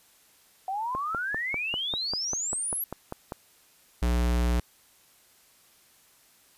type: exponential sweep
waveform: sine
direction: up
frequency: 740 to 11840 Hz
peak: -28 dBFS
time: 0.68-2.84 s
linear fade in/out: 2 ms
type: click train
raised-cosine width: 1 ms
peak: -19 dBFS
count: 13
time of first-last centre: 0.95-3.322 s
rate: 5.06 Hz
type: tone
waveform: square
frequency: 60 Hz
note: B1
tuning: 49 cents flat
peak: -23 dBFS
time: 4.02-4.6 s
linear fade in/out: 5 ms
effects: white hiss -60 dBFS RMS until 6.57 s + resampled to 32000 Hz